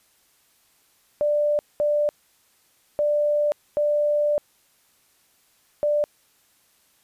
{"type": "tone bursts at uneven times", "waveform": "sine", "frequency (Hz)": 591, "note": "D5", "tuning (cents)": 11, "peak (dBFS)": -18, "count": 5, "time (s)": [[1.21, 1.59], [1.8, 2.09], [2.99, 3.52], [3.77, 4.38], [5.83, 6.04]], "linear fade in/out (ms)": 0, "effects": ["white hiss -62 dBFS RMS until 7.03 s", "resampled to 32000 Hz"]}